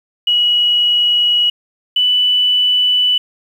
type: tone pair in turn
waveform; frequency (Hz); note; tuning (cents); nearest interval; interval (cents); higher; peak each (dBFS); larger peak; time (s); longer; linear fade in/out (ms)
sine; 2915 / 2980; F#7 / F#7; -26 / +12; unison; 38; second; -10; neither; 0.27-1.5 / 1.96-3.18; first; 5
effects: 7-bit